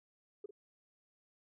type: tone with echo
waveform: sine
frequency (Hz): 410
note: G#4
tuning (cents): -22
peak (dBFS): -40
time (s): 0.44-0.46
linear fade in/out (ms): 5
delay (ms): 49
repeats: 1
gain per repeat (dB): -11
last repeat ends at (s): 0.509
effects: tanh soft clip ceiling -36 dBFS